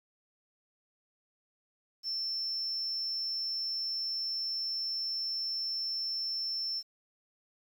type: tone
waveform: sine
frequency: 5360 Hz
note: E8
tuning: 28 cents sharp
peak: -31 dBFS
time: 2.03-6.83 s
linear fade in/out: 50 ms
effects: tanh soft clip ceiling -27 dBFS + 10-bit